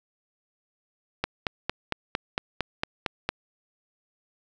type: click train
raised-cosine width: 0.3 ms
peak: -9 dBFS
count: 10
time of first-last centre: 1.24-3.29 s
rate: 4.39 Hz
effects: none